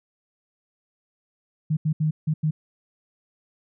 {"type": "tone bursts at uneven times", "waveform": "sine", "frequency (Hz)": 154.9, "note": "D#3", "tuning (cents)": -7, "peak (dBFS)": -19, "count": 5, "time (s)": [[1.7, 1.77], [1.85, 1.93], [2, 2.11], [2.27, 2.34], [2.43, 2.51]], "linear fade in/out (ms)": 10, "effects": []}